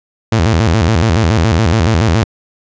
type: tone with vibrato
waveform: sawtooth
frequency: 96 Hz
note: G2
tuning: 36 cents flat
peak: -5 dBFS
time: 0.32-2.24 s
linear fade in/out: 5 ms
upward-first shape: square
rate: 7.1 Hz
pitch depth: 270 cents each way
effects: resampled to 16000 Hz